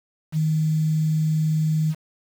sine tone with quantisation, 156.3 Hz, D#3, 8 cents sharp, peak -18 dBFS, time 0.32-1.95 s, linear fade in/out 50 ms, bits 7, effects none

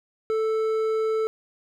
triangle tone with hard clipping, 440 Hz, A4, in tune, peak -23 dBFS, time 0.3-1.27 s, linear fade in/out 0 ms, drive 10 dB, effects none

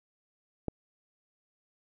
click, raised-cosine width 2 ms, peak -18 dBFS, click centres 0.683 s, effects none

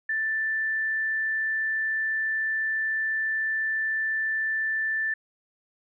sine tone, 1766 Hz, A6, 6 cents sharp, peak -24 dBFS, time 0.09-5.14 s, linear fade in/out 5 ms, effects none

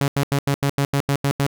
sawtooth tone bursts, 140.2 Hz, C#3, 20 cents sharp, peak -13 dBFS, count 10, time 0.01-1.465 s, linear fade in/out 0 ms, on 69 ms, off 85 ms, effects none

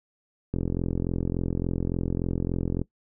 click train, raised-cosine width 3 ms, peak -14 dBFS, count 100, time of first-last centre 0.54-2.816 s, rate 43.5 Hz, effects noise-tail reverb RT60 0.1 s tail -20 dB re dry

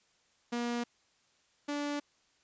sawtooth tone pair in turn, 238.8 / 290.3 Hz, A#3 / D4, +42 / -20 cents, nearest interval minor third, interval 338 cents, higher second, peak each -28 / -29 dBFS, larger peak first, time 0.52-0.84 / 1.68-2 s, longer neither, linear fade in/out 10 ms, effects white hiss -70 dBFS RMS until 2.43 s + resampled to 16000 Hz

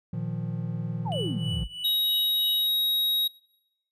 triangle chord, Bb suspended fourth, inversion none, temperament just, 116.54 / 155.39 / 174.81 Hz, Bb2 / Eb3 / F3, 0 / -2 / +2 cents, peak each -31 dBFS, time 0.13-1.64 s, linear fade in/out 5 ms
sine exponential sweep, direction down, 980 to 45.27 Hz, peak -30 dBFS, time 1.05-1.68 s, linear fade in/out 20 ms
triangle tone with tremolo, 2960 Hz, F#7, in tune, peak -29 dBFS, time 1.12-2.67 s, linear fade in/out 0 ms, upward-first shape triangle, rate 3.1 Hz, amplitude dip 90%
square tone, 3800 Hz, A#7, 33 cents sharp, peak -23 dBFS, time 1.84-3.28 s, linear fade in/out 10 ms
effects noise-tail reverb RT60 0.9 s tail -24 dB re dry + resampled to 32000 Hz

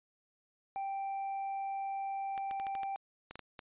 triangle tone, 784 Hz, G5, in tune, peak -33 dBFS, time 0.76-2.96 s, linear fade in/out 0 ms
clicks, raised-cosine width 0.3 ms, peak -29 dBFS, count 10, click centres 2.378 / 2.511 / 2.599 / 2.668 / 2.752 / 2.833 / 3.31 / 3.356 / 3.393 / 3.592 s
effects resampled to 8000 Hz

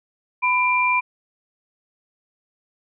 sine tone pair together, 1000 / 2373 Hz, B5 / D7, +21 / +17 cents, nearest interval octave + minor third, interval 1496 cents, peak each -19 dBFS, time 0.42-1.01 s, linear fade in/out 20 ms, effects none

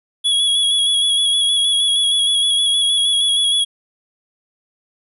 square tone with vibrato, 3353 Hz, G#7, 16 cents sharp, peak -14 dBFS, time 0.24-3.65 s, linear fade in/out 20 ms, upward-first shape square, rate 6.4 Hz, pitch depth 21 cents each way, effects resampled to 32000 Hz

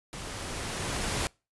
pink noise with level ramp, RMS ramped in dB -40 to -29 dBFS, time 0.13-1.27 s, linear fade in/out 0 ms, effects noise-tail reverb RT60 0.3 s tail -26 dB re dry + resampled to 24000 Hz

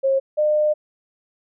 sine tone pair in turn, 539 / 605 Hz, C#5 / D#5, -49 / -49 cents, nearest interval major second, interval 200 cents, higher second, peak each -15 dBFS, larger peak neither, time 0.03-0.2 / 0.37-0.74 s, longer second, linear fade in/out 20 ms, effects none

